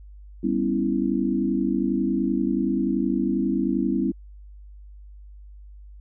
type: chord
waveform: sine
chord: C# half-diminished seventh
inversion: second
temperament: equal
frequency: 196 / 246.9 / 277.2 / 329.6 Hz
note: G3 / B3 / C#4 / E4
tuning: 0 / 0 / 0 / 0 cents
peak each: -26 dBFS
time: 0.43-4.12 s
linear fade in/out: 10 ms
effects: added 50 Hz sine -41 dBFS peak until 6 s